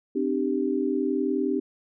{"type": "chord", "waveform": "sine", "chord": "C suspended second", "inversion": "none", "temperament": "equal with one note detuned", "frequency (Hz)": [261.6, 301.1, 392], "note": ["C4", "D4", "G4"], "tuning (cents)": [0, 43, 0], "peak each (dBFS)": -27, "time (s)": [0.15, 1.6], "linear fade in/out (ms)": 10, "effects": []}